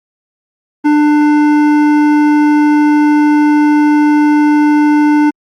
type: tone with hard clipping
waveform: sine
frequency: 297.8 Hz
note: D4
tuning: 24 cents sharp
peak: -8 dBFS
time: 0.84-5.31 s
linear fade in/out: 20 ms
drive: 12 dB
effects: Opus 32 kbps